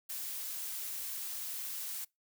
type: noise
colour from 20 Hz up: blue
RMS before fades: -40 dBFS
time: 0.09-2.05 s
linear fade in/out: 10 ms
effects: noise-tail reverb RT60 0.2 s tail -25 dB re dry